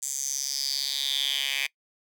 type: tone with high-pass filter sweep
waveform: 10% pulse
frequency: 137.6 Hz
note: C#3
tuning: 12 cents flat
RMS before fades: -29 dBFS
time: 0.02-1.67 s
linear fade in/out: 10 ms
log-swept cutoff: 7400 to 2500 Hz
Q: 5.7
effects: noise-tail reverb RT60 0.1 s tail -23 dB re dry